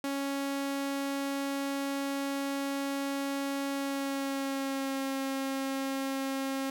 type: tone with pitch glide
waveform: sawtooth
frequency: 277.2 to 270.1 Hz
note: C#4 to C#4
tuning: 0 to -45 cents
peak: -27 dBFS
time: 0.04-6.7 s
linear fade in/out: 2 ms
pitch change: -45 cents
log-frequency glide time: 3.73-5.03 s
effects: none